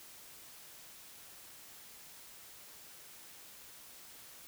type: silence
effects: white hiss -54 dBFS RMS until 4.47 s